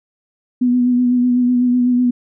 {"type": "tone with vibrato", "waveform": "sine", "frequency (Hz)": 246.9, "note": "B3", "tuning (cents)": 0, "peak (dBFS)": -11, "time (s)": [0.61, 2.11], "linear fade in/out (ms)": 10, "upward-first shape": "sine", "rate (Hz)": 8, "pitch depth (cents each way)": 25, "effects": []}